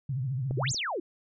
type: tone with vibrato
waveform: sine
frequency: 130.81 Hz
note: C3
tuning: in tune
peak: -28 dBFS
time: 0.09-0.72 s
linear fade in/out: 5 ms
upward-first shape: triangle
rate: 14 Hz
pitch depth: 180 cents each way
type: clicks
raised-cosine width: 2 ms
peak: -22 / -32 dBFS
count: 2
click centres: 0.51 / 0.745 s
type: exponential two-way sweep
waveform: sine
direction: up then down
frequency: 302.7 to 7902 to 302.7 Hz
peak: -29 dBFS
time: 0.57-1 s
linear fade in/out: 5 ms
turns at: 0.72 s
effects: none